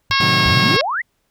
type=tone with exponential decay; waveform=sine; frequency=102.7 Hz; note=G#2; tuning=19 cents flat; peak=-22 dBFS; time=0.1-0.19 s; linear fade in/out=5 ms; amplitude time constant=18 ms
type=harmonic tone; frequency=545 Hz; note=C#5; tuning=29 cents flat; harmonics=2 / 3 / 4 / 5 / 6 / 7 / 8 / 9 / 10; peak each=-19 / -21 / -22 / -23 / -24 / -24 / -25 / -26 / -26 dBFS; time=0.11-0.81 s; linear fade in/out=0 ms
type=chord; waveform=35% pulse; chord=A diminished seventh; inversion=none; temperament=equal with one note detuned; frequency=110 / 131.49 / 155.56 / 185 Hz; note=A2 / C3 / Eb3 / Gb3; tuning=0 / +9 / 0 / 0 cents; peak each=-22 dBFS; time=0.2-0.77 s; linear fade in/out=5 ms
type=exponential sweep; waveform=sine; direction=up; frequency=59.4 to 2121 Hz; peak=-18 dBFS; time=0.45-1.02 s; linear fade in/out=10 ms
effects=pink hiss -67 dBFS RMS until 1.3 s